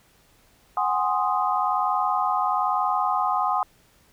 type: chord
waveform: sine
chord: Ab dominant seventh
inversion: third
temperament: equal with one note detuned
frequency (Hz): 740 / 821.1 / 1046.5 / 1244.5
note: Gb5 / Ab5 / C6 / Eb6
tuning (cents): 0 / -20 / 0 / 0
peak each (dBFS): -26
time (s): 0.77-3.63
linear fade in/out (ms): 2
effects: pink hiss -59 dBFS RMS until 4.12 s